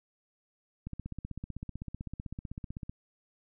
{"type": "click train", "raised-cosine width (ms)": 5, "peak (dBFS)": -26, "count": 33, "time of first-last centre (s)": [0.87, 2.895], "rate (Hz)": 15.8, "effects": []}